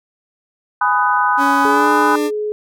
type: chord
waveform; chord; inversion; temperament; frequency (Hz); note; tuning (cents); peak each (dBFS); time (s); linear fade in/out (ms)
sine; G# minor seventh; none; just; 830.6 / 996.7 / 1245.9 / 1495.1; G#5 / B5 / D#6 / F#6; 0 / +16 / +2 / +18; -19 / -16 / -18 / -19; 0.81-2.16; 5
type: tone with pitch glide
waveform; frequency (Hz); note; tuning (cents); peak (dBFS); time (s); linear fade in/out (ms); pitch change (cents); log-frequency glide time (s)
40% pulse; 279.4 to 297.7; C#4 to D4; +14 to +24; -17; 1.37-2.31; 50; +110; 1.64-1.89
type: tone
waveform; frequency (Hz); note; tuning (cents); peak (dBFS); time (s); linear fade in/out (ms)
sine; 422.4; G#4; +29; -18; 1.65-2.52; 0
effects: none